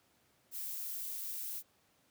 violet noise, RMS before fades -41 dBFS, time 0.51-1.63 s, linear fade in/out 50 ms, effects pink hiss -71 dBFS RMS until 2.1 s + high-pass 100 Hz 12 dB/octave

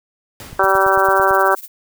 pink noise with exponential decay, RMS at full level -32 dBFS, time 0.4-1 s, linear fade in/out 1 ms, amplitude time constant 130 ms
click train, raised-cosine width 5 ms, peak -22 dBFS, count 8, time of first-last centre 0.53-1.31 s, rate 8.98 Hz
harmonic tone, 192.9 Hz, G3, 28 cents flat, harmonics 2 / 3 / 4 / 5 / 6 / 7 / 8, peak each -19 / -19 / -19 / -19 / -19 / -19 / -19 dBFS, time 0.59-1.55 s, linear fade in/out 5 ms
violet noise with tremolo, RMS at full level -30 dBFS, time 0.63-1.68 s, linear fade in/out 2 ms, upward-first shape triangle, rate 17 Hz, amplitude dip 90%
effects none

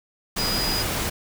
sine tone in noise, 4929 Hz, D#8, 17 cents flat, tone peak -25 dBFS, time 0.38-0.83 s, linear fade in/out 10 ms, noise pink, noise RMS -26 dBFS, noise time 0.36-1.1 s, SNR -2 dB, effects none

